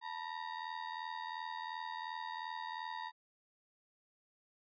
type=ring-modulated tone; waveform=35% pulse; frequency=932.3 Hz; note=A#5; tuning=in tune; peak=-36 dBFS; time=0.01-3.12 s; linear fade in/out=50 ms; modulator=41.4 Hz; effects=resampled to 11025 Hz